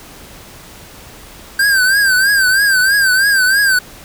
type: tone with vibrato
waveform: square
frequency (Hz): 1571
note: G6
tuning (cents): +3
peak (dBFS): -10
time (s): 1.59-3.79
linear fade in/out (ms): 5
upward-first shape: triangle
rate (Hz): 3.1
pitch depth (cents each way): 110
effects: pink hiss -37 dBFS RMS until 4.04 s